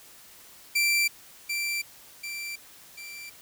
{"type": "tone with echo", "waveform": "sawtooth", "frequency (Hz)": 2349, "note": "D7", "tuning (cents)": 0, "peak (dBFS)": -18, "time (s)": [0.75, 1.08], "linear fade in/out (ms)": 10, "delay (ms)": 740, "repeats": 3, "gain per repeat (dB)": -6, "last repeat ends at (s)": 3.3, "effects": ["white hiss -51 dBFS RMS until 3.41 s"]}